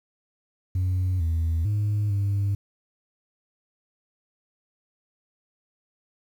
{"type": "tone with pitch steps", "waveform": "sine", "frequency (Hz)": [92.2, 81.9, 104.2, 100.2], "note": ["F#2", "E2", "G#2", "G2"], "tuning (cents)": [-6, -11, 6, 38], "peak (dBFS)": -19, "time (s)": [0.75, 2.55], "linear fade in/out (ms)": 5, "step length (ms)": 450, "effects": ["tanh soft clip ceiling -20 dBFS", "9-bit"]}